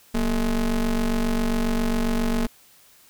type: ring-modulated tone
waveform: square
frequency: 105.3 Hz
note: G#2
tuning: 24 cents sharp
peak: -18 dBFS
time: 0.14-2.47 s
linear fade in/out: 10 ms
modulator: 129 Hz
effects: white hiss -54 dBFS RMS until 3.09 s

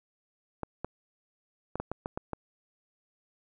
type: clicks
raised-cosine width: 1 ms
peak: -19 dBFS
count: 8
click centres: 0.633 / 0.846 / 1.756 / 1.8 / 1.916 / 2.059 / 2.175 / 2.333 s
effects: none

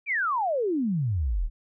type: exponential sweep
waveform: sine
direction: down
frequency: 2457 to 33.29 Hz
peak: -23 dBFS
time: 0.06-1.5 s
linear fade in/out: 50 ms
effects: none

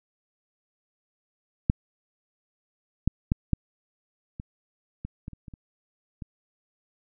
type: clicks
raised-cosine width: 5 ms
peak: -7 / -8 / -9 / -9 / -23 / -21 / -23 / -30 / -29 / -30 / -24 dBFS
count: 11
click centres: 1.699 / 3.076 / 3.319 / 3.533 / 4.399 / 5.05 / 5.281 / 5.333 / 5.482 / 5.538 / 6.222 s
effects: none

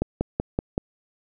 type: click train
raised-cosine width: 2 ms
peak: -9 dBFS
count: 5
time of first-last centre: 0.02-0.779 s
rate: 5.27 Hz
effects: none

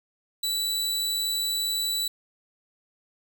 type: tone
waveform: sawtooth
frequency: 3951 Hz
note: B7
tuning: in tune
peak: -22 dBFS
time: 0.43-2.08 s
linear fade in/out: 5 ms
effects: none

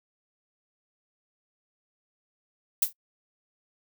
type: noise with exponential decay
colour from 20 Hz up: violet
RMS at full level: -17 dBFS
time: 2.82-2.93 s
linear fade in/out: 5 ms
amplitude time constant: 22 ms
effects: noise-tail reverb RT60 0.1 s tail -25 dB re dry

